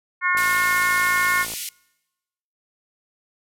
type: harmonic tone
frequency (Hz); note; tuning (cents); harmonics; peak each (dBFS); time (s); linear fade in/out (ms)
360; F#4; -47; 3 / 4 / 5 / 6; -23 / -23 / -23 / -23; 0.21-1.46; 50
type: click train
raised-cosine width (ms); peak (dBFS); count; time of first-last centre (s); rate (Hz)
1; -24; 67; 0.35-1.537; 55.6
type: band-pass noise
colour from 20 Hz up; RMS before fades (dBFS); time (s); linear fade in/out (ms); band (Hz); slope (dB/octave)
white; -31; 0.37-1.69; 2; 2100 to 14000; 48
effects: noise-tail reverb RT60 1.0 s tail -25 dB re dry